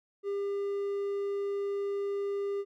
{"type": "tone", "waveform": "triangle", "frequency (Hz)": 400.7, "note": "G4", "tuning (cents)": 38, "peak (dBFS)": -28, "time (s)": [0.23, 2.65], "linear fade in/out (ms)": 50, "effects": []}